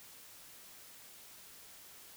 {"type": "silence", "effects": ["white hiss -55 dBFS RMS until 2.16 s"]}